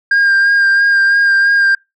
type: tone with vibrato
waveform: sine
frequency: 1606 Hz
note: G6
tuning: 41 cents sharp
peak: -5 dBFS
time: 0.11-1.75 s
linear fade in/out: 5 ms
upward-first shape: sine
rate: 3 Hz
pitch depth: 20 cents each way
effects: noise-tail reverb RT60 0.2 s tail -25 dB re dry + tanh soft clip ceiling -7 dBFS